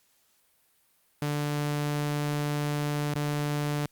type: tone with dropouts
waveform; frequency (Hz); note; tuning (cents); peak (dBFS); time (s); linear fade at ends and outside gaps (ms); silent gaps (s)
sawtooth; 147; D3; +2; -23; 1.22-3.86; 2; 3.141-3.155
effects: white hiss -67 dBFS RMS until 3.91 s + Opus 48 kbps